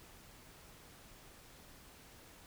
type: silence
effects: pink hiss -58 dBFS RMS until 2.46 s